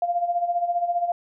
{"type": "tone with tremolo", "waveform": "sine", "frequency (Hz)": 697, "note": "F5", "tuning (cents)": -4, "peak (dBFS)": -18, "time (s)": [0.02, 1.12], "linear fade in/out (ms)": 2, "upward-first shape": "sine", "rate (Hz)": 15, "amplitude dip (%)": 70, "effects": []}